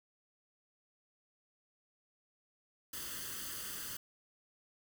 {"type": "noise with comb filter", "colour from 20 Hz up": "white", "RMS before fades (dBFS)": -43, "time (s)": [2.93, 3.97], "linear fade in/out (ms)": 5, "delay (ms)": 0.64, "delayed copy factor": 0.7, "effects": []}